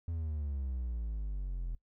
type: exponential sweep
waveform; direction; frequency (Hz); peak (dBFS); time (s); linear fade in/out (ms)
triangle; down; 85.2 to 41.07; -32; 0.08-1.75; 0
effects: noise-tail reverb RT60 0.1 s tail -19 dB re dry